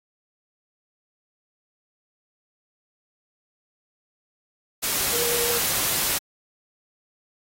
sine tone in noise, 475.4 Hz, A#4, 34 cents sharp, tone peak -28 dBFS, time 5.12-5.59 s, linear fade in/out 20 ms, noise white, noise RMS -24 dBFS, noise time 4.82-6.19 s, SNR -7 dB, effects AAC 48 kbps

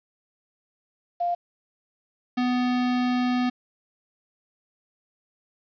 sine / square tone pair in turn, 698.5 / 248.5 Hz, F5 / B3, 0 / +11 cents, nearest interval octave + tritone, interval 1789 cents, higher first, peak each -22 dBFS, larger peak neither, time 1.2-1.35 / 2.37-3.5 s, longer second, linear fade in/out 10 ms, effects resampled to 11025 Hz + 9-bit

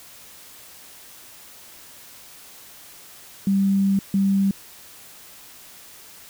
sine tone bursts at uneven times, 196 Hz, G3, in tune, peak -16 dBFS, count 2, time 3.47-3.99 / 4.14-4.51 s, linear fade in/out 2 ms, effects white hiss -45 dBFS RMS until 6.29 s

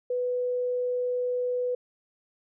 sine tone, 495.5 Hz, B4, 6 cents sharp, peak -25 dBFS, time 0.1-1.75 s, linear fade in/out 5 ms, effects none

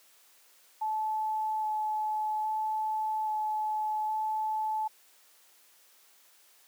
sine tone with vibrato, 863 Hz, A5, 34 cents flat, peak -28 dBFS, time 0.81-4.88 s, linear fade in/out 10 ms, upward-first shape square, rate 0.61 Hz, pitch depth 8 cents each way, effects white hiss -61 dBFS RMS until 6.67 s + high-pass 400 Hz 12 dB/octave

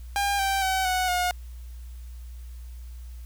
sawtooth tone with pitch steps, 803 / 781 / 759.7 / 738.9 / 718.7 Hz, G5 / G5 / F#5 / F#5 / F5, +41 / -7 / +46 / -3 / +49 cents, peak -19 dBFS, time 0.16-1.31 s, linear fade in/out 0 ms, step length 230 ms, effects added 60 Hz sine -37 dBFS peak until 3.25 s + white hiss -58 dBFS RMS until 3.25 s

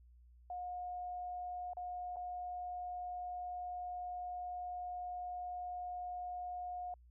sine tone with dropouts, 719 Hz, F#5, 50 cents flat, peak -40 dBFS, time 0.5-6.94 s, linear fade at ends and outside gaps 2 ms, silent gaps 1.734-1.769 / 2.16-2.167 s, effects added 60 Hz sine -59 dBFS peak until 7.1 s

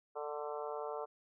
harmonic tone with a mistuned harmonic, 148.4 Hz, D3, 18 cents sharp, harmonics 3 / 4 / 5 / 6 / 7 / 8 / 9, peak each -42 / -44 / -46 / -48 / -49 / -50 / -51 dBFS, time 0.15-1.06 s, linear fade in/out 20 ms, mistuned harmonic 8, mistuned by -34 cents, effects none

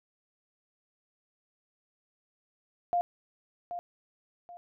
sine tone with echo, 701 Hz, F5, 6 cents sharp, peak -24 dBFS, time 2.93-3.01 s, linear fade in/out 0 ms, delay 780 ms, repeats 2, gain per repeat -10 dB, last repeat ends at 4.57 s, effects none

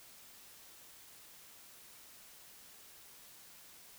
silence, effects white hiss -57 dBFS RMS until 3.98 s

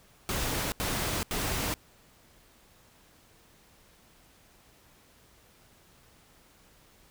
pink noise bursts, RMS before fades -31 dBFS, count 3, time 0.29-1.74 s, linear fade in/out 0 ms, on 430 ms, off 80 ms, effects pink hiss -60 dBFS RMS until 7.1 s

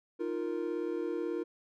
triangle chord, Eb suspended second, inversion none, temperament equal, 311.1 / 349.2 / 466.2 Hz, Eb4 / F4 / Bb4, 0 / 0 / 0 cents, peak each -36 / -33 / -35 dBFS, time 0.19-1.44 s, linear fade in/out 20 ms, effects none

